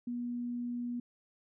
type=tone; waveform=sine; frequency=241.7 Hz; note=B3; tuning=37 cents flat; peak=-34 dBFS; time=0.07-1 s; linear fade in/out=5 ms; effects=none